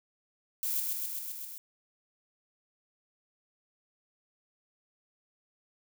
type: noise with echo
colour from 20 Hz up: violet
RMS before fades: -32 dBFS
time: 0.63-0.8 s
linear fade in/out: 0 ms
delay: 130 ms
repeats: 6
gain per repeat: -2 dB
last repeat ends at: 1.58 s
effects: none